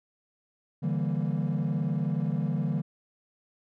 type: chord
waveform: triangle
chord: E half-diminished seventh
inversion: third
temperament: equal with one note detuned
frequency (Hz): 145.73 / 164.81 / 196 / 233.1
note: D3 / E3 / G3 / Bb3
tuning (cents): -13 / 0 / 0 / 0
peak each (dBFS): -27 / -27 / -30 / -32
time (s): 0.82-2.82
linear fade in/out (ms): 20
effects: tanh soft clip ceiling -19 dBFS